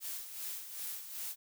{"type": "noise with tremolo", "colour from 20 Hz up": "blue", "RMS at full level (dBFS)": -40, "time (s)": [0, 1.36], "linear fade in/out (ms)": 50, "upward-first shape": "sine", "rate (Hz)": 2.6, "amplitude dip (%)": 60, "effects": []}